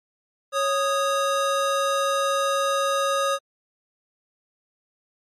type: tone pair together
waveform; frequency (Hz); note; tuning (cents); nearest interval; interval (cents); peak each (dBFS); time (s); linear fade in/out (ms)
square; 551.6 / 1244.5; C#5 / D#6; -9 / 0; octave + major second; 1409; -24; 0.52-3.39; 50
effects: low-pass 10000 Hz 12 dB/octave + MP3 64 kbps